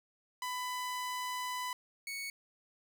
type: tone pair in turn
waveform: sawtooth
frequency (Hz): 999 / 2221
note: B5 / C#7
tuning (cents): +20 / +3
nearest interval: octave + major second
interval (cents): 1383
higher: second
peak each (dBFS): -32 / -35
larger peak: first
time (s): 0.42-1.73 / 2.07-2.3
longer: first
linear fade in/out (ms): 2
effects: none